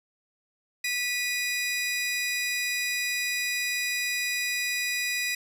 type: tone pair together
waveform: sawtooth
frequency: 1964.4 / 2475 Hz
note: B6 / D#7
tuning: -10 / -10 cents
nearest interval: major third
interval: 400 cents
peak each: -26 dBFS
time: 0.84-5.35 s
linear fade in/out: 5 ms
effects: resampled to 32000 Hz + 9-bit